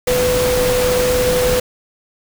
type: tone in noise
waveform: sine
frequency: 498.9 Hz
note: B4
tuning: 17 cents sharp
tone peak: -14 dBFS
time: 0.07-1.6 s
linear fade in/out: 5 ms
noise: pink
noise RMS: -20 dBFS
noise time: 0.07-1.6 s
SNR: +3 dB
effects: none